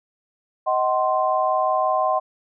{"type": "chord", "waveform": "sine", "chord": "C diminished", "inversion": "first", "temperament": "just", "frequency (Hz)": [627.9, 753.5, 1046.5], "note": ["Eb5", "Gb5", "C6"], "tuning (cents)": [16, 31, 0], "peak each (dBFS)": -22, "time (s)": [0.66, 2.2], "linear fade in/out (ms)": 20, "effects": []}